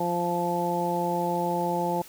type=harmonic tone; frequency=173.9 Hz; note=F3; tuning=7 cents flat; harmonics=1 / 2 / 3 / 4 / 5; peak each=-31 / -31 / -31 / -33 / -28 dBFS; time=0-2.02 s; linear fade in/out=5 ms; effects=white hiss -48 dBFS RMS until 2.08 s